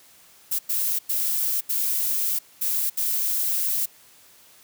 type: noise bursts at uneven times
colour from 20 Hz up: violet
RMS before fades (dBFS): -24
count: 6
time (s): 0.51-0.59 / 0.69-0.99 / 1.09-1.61 / 1.69-2.39 / 2.61-2.9 / 2.97-3.86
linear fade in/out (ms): 10
effects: white hiss -53 dBFS RMS until 4.63 s + high-pass 60 Hz 12 dB/octave